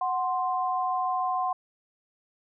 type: tone pair together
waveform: sine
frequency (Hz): 740 / 1046.5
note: F#5 / C6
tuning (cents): 0 / 0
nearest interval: tritone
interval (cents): 600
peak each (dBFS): -27 / -28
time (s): 0.01-1.53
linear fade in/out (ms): 5
effects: none